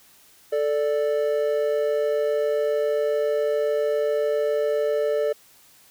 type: tone pair together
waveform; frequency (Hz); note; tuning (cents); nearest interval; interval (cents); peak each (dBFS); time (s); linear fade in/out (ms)
triangle; 440 / 587.3; A4 / D5; 0 / 0; perfect fourth; 500; -21; 0.52-5.33; 10
effects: white hiss -54 dBFS RMS until 5.9 s